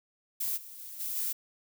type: noise with level steps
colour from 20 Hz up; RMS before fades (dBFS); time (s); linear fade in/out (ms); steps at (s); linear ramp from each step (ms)
violet; -32 / -47 / -44 / -35 / -32; 0.4-1.33; 10; 0.56 / 0.78 / 0.99 / 1.15; 20
effects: none